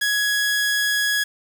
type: tone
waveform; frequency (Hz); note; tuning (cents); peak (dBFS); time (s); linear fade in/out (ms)
sawtooth; 1671; G#6; +10; -15; 0.01-1.24; 10
effects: 7-bit